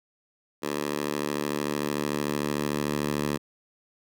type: tone with high-pass filter sweep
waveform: 10% pulse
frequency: 73.42 Hz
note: D2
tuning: in tune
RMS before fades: -29 dBFS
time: 0.62-3.38 s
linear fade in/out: 20 ms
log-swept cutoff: 320 to 170 Hz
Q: 0.87
effects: none